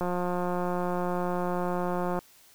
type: click train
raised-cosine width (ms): 1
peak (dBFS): -17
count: 389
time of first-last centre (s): 0.01-2.19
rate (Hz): 178
effects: white hiss -57 dBFS RMS until 2.54 s